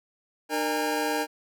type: tone cluster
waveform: 25% pulse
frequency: 302.1 / 464.3 / 810 Hz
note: D4 / A#4 / G#5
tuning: +49 / -7 / -43 cents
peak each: -26 dBFS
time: 0.49-1.27 s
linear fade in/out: 50 ms
effects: none